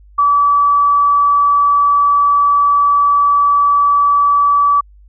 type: tone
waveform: sine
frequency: 1150 Hz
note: D6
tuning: 37 cents flat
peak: -8 dBFS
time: 0.18-4.81 s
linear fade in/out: 10 ms
effects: added 50 Hz sine -40 dBFS peak until 5.08 s